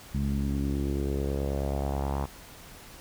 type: tone with low-pass filter sweep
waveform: sawtooth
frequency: 69.3 Hz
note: C#2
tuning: in tune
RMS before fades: -29 dBFS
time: 0.14-2.26 s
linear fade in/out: 10 ms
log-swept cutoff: 190 to 990 Hz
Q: 3.1
effects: pink hiss -48 dBFS RMS until 3 s